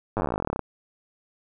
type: slowing click train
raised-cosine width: 1 ms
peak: -12 dBFS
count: 24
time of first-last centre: 0.17-0.593 s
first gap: 9 ms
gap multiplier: 1.06
effects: none